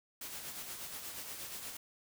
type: noise with tremolo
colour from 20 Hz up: white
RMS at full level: -43 dBFS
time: 0.21-1.77 s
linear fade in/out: 5 ms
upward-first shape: sine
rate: 8.4 Hz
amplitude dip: 40%
effects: none